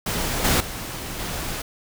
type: noise with level steps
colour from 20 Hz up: pink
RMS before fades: -25 / -19 / -32 / -29 dBFS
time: 0.06-1.62 s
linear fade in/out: 5 ms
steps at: 0.44 / 0.6 / 1.19 s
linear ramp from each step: 5 ms
effects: none